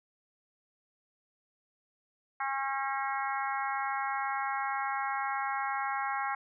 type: harmonic tone with a mistuned harmonic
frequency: 271.8 Hz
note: C#4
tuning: 34 cents flat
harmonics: 3 / 4 / 5 / 6 / 7 / 8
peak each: -34 / -36 / -38 / -40 / -41 / -42 dBFS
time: 2.4-6.35 s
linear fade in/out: 5 ms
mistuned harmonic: 6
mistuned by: -17 cents
effects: none